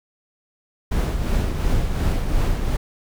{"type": "noise with tremolo", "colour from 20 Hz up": "brown", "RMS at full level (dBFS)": -18, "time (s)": [0.91, 2.77], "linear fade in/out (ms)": 10, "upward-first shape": "triangle", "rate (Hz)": 2.8, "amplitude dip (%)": 50, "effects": []}